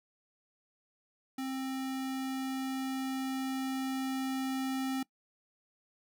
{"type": "tone with level ramp", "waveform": "square", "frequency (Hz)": 264.4, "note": "C4", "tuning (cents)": 18, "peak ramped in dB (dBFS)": [-35, -32], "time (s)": [1.38, 5.03], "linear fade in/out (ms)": 5, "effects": ["noise-tail reverb RT60 0.1 s tail -22 dB re dry"]}